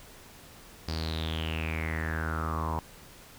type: tone with low-pass filter sweep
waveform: sawtooth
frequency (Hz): 80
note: D#2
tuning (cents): +49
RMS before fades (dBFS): -32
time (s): 0.88-2.79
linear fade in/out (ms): 0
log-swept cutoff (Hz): 4900 to 940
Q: 8.4
effects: pink hiss -51 dBFS RMS until 3.38 s